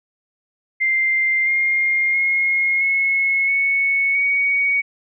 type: tone with pitch steps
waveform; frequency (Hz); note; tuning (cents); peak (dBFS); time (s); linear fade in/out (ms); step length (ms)
sine; 2093 / 2122 / 2152 / 2182 / 2212 / 2243; C7 / C7 / C7 / C#7 / C#7 / C#7; 0 / +24 / +48 / -28 / -4 / +20; -15; 0.8-4.82; 20; 670
effects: none